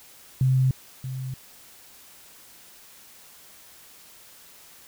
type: tone with echo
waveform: sine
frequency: 130.5 Hz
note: C3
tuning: 4 cents flat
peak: -17 dBFS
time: 0.41-0.71 s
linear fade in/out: 2 ms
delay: 630 ms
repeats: 1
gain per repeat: -12 dB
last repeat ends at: 1.34 s
effects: white hiss -50 dBFS RMS until 4.87 s